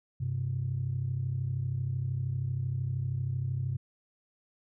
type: tone pair together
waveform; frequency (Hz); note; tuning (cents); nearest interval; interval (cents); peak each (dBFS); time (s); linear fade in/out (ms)
sine; 98.21 / 131.1; G2 / C3; +4 / +4; perfect fourth; 500; -33 / -30; 0.2-3.77; 10
effects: tanh soft clip ceiling -22 dBFS